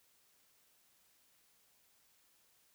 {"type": "silence", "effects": ["white hiss -71 dBFS RMS until 2.74 s"]}